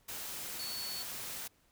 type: tone in noise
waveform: sine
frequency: 4435 Hz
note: C#8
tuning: in tune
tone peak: -40 dBFS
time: 0.59-1.03 s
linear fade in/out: 10 ms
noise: white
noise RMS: -42 dBFS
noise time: 0.08-1.48 s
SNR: -1 dB
effects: pink hiss -70 dBFS RMS until 1.71 s